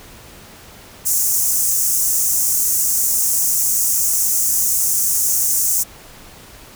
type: high-pass noise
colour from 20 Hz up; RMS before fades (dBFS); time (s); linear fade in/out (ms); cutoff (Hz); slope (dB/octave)
pink; -17; 1.05-5.84; 20; 6100; 48
effects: pink hiss -41 dBFS RMS until 6.75 s